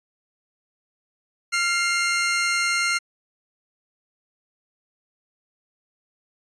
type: tone pair together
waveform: sawtooth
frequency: 1385 / 2117 Hz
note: F6 / C7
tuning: -15 / +20 cents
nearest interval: perfect fifth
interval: 735 cents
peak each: -20 / -19 dBFS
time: 1.52-2.99 s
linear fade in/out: 20 ms
effects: resampled to 22050 Hz